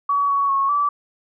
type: tone with pitch steps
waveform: sine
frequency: 1133 / 1121 / 1098 / 1157 Hz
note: C#6 / C#6 / C#6 / D6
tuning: +37 / +19 / -17 / -26 cents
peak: -16 dBFS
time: 0.09-0.89 s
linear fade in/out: 5 ms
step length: 200 ms
effects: none